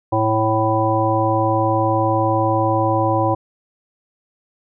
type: harmonic tone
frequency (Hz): 110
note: A2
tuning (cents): 0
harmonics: 1 / 3 / 5 / 7 / 9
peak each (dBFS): -21 / -21 / -21 / -21 / -21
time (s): 0.12-3.35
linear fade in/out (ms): 10
effects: none